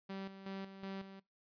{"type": "tone with tremolo", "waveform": "sawtooth", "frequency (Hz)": 193.8, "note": "G3", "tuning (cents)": -20, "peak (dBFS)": -38, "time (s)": [0.09, 1.2], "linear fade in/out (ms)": 10, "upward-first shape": "square", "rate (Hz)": 2.7, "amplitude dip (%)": 65, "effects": ["noise-tail reverb RT60 0.2 s tail -22 dB re dry", "resampled to 11025 Hz"]}